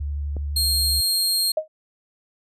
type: tone with vibrato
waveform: sine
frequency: 72.2 Hz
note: D2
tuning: 29 cents flat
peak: -24 dBFS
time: 0-1.01 s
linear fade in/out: 10 ms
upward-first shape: sine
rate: 12 Hz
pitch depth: 19 cents each way
type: click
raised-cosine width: 2 ms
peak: -22 dBFS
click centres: 0.367 s
type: tone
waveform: sawtooth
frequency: 4228 Hz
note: C8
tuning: 17 cents sharp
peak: -16 dBFS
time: 0.56-1.52 s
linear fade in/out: 5 ms
type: tone with exponential decay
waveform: sine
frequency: 625 Hz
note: D#5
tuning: 8 cents sharp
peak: -15 dBFS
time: 1.57-1.68 s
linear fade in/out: 5 ms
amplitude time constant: 22 ms
effects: resampled to 32000 Hz